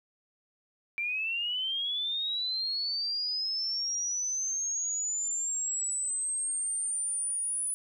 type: linear sweep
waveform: sine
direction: up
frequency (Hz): 2337 to 9956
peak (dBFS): -29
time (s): 0.98-7.74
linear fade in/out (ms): 0
effects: 11-bit